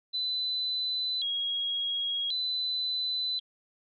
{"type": "tone with vibrato", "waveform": "sine", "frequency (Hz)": 3635, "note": "A#7", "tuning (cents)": -44, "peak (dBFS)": -28, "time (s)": [0.13, 3.4], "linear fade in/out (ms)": 20, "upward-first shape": "square", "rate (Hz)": 0.46, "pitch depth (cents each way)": 170, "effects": []}